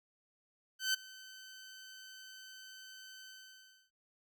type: tone with ADSR envelope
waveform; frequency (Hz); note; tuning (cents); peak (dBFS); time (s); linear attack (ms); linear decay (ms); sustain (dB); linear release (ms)
15% pulse; 1531; G6; -41; -22; 0.79-3.91; 150; 11; -22; 640
effects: none